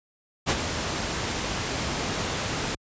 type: noise with ADSR envelope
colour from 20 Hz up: pink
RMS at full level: -20 dBFS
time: 0.46-2.75 s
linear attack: 40 ms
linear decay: 45 ms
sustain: -8 dB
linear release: 5 ms
effects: high-pass 60 Hz 12 dB/octave + resampled to 16000 Hz